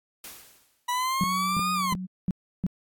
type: noise with exponential decay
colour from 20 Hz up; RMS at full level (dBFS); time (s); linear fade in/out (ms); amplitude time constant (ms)
white; -39; 0.24-0.93; 2; 150
type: linear two-way sweep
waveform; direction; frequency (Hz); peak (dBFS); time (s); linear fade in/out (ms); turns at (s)
40% pulse; up then down; 973 to 1244.5 to 1000; -24; 0.88-1.94; 10; 1.73
type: tone bursts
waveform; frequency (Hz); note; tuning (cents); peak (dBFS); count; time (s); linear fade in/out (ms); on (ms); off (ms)
sine; 183.9; F#3; -10; -21; 5; 1.21-2.665; 0; 27; 330
type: tone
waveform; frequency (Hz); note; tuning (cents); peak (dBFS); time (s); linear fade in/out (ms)
sine; 185; F#3; 0; -31; 1.24-2.07; 20
effects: AAC 64 kbps